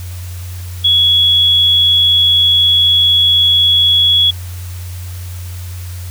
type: tone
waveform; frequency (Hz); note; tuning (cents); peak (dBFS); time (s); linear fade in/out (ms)
sine; 3361; G#7; +20; -7; 0.84-4.31; 10
effects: added 89 Hz sine -23 dBFS peak until 6.1 s + white hiss -36 dBFS RMS until 6.1 s